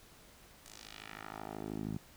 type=tone with band-pass filter sweep; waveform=10% pulse; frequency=53 Hz; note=G#1; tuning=36 cents sharp; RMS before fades=-44 dBFS; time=0.66-1.98 s; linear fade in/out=0 ms; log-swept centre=8000 to 160 Hz; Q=1.3; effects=pink hiss -59 dBFS RMS until 2.16 s